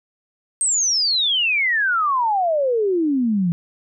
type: exponential sweep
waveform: sine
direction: down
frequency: 8540 to 164.81 Hz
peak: -16 dBFS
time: 0.61-3.52 s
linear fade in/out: 0 ms
effects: none